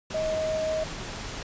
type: tone in noise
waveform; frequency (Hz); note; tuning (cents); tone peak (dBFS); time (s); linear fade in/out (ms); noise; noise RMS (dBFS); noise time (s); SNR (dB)
sine; 630; D#5; +21; -25; 0.14-0.84; 5; pink; -36; 0.1-1.43; +8
effects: resampled to 16000 Hz

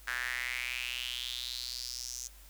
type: tone with high-pass filter sweep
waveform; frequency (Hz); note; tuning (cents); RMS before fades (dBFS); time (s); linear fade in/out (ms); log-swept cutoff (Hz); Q
sawtooth; 123.9; B2; +6; -38; 0.07-2.28; 10; 1600 to 6400; 5.2
effects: added 50 Hz sine -53 dBFS peak until 2.49 s + white hiss -58 dBFS RMS until 2.49 s

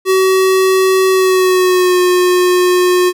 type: tone with pitch glide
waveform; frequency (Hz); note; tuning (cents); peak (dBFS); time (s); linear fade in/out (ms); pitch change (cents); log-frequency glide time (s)
square; 378.3 to 361; F#4 to F#4; +38 to -43; -9; 0.05-3.13; 50; -81; 1.1-1.99
effects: none

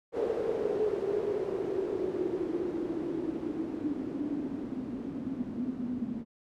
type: noise with low-pass filter sweep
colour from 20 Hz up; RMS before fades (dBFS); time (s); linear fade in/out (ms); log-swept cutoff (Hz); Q
blue; -33; 0.12-6.25; 50; 460 to 230; 9.8
effects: none

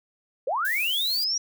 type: linear sweep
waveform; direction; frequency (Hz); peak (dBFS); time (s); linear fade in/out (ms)
sine; up; 462.4 to 5760; -23; 0.47-1.38; 5
type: noise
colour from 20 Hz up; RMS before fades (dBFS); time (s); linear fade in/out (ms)
violet; -34; 0.65-1.24; 0
effects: none

